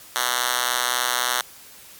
5% pulse tone with high-pass filter, 123.47 Hz, B2, in tune, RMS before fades -23 dBFS, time 0.16-1.41 s, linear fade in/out 0 ms, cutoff 1300 Hz, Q 0.52, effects white hiss -45 dBFS RMS until 1.99 s + MP3 96 kbps

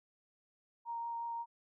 sine tone with vibrato, 932.3 Hz, A#5, in tune, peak -37 dBFS, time 0.85-1.46 s, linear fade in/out 50 ms, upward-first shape triangle, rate 5.6 Hz, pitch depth 9 cents each way, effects none

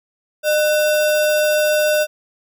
sine tone with sample-and-hold, 607 Hz, D#5, 43 cents flat, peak -13 dBFS, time 0.43-2.07 s, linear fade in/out 50 ms, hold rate 2100 Hz, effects none

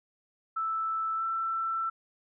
sine tone with pitch glide, 1318.5 to 1335.4 Hz, E6 to E6, 0 to +22 cents, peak -28 dBFS, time 0.56-1.9 s, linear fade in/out 10 ms, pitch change +22 cents, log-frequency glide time 1.16-1.23 s, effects none

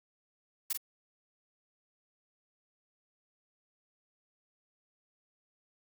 blue noise with echo, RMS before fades -31 dBFS, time 0.7-0.73 s, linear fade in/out 5 ms, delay 44 ms, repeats 1, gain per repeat -5 dB, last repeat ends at 0.774 s, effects Opus 48 kbps

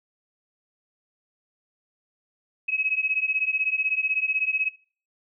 sine beating tone pair, 2547 / 2563 Hz, D#7 / E7, +40 / -49 cents, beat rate 16 Hz, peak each -26 dBFS, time 2.68-4.69 s, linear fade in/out 10 ms, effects noise-tail reverb RT60 0.4 s tail -19 dB re dry

